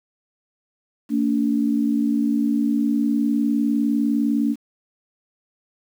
sine tone pair together, 227.2 / 287 Hz, A#3 / D4, -44 / -40 cents, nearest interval major third, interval 404 cents, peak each -20 dBFS, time 1.09-4.56 s, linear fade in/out 50 ms, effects 8-bit

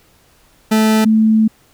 40% pulse / sine tone pair in turn, 218.3 / 219.2 Hz, A3 / A3, -13 / -6 cents, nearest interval unison, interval 7 cents, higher second, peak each -9 / -8 dBFS, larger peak second, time 0.71-1.05 / 1.05-1.48 s, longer second, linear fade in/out 10 ms, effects pink hiss -52 dBFS RMS until 1.73 s

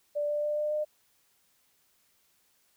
sine tone with pitch steps, 587.3 / 591.7 / 596.2 / 600.7 / 605.2 Hz, D5 / D5 / D5 / D5 / D#5, 0 / +13 / +26 / +39 / -48 cents, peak -27 dBFS, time 0.15-0.85 s, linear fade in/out 20 ms, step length 140 ms, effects white hiss -69 dBFS RMS until 2.76 s

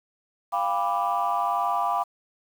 sine chord, G dominant seventh, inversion third, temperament equal with one note detuned, 698.5 / 800.5 / 987.8 / 1174.7 Hz, F5 / G5 / B5 / D6, 0 / +36 / 0 / 0 cents, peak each -27 dBFS, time 0.52-2.04 s, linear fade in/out 20 ms, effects tanh soft clip ceiling -15 dBFS + 8-bit

